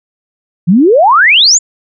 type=exponential sweep; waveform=sine; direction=up; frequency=159.1 to 7459 Hz; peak=-3 dBFS; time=0.67-1.59 s; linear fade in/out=20 ms; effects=none